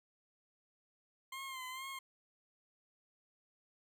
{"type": "tone with vibrato", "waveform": "20% pulse", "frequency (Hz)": 1050, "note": "C6", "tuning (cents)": 6, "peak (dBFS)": -38, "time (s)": [1.32, 1.99], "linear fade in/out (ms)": 5, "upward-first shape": "sine", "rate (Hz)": 2.2, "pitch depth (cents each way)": 54, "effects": []}